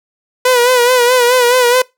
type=tone with vibrato; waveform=sawtooth; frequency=493.9 Hz; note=B4; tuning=in tune; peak=-4 dBFS; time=0.45-1.82 s; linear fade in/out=5 ms; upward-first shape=sine; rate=4.7 Hz; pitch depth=61 cents each way; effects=noise-tail reverb RT60 0.2 s tail -22 dB re dry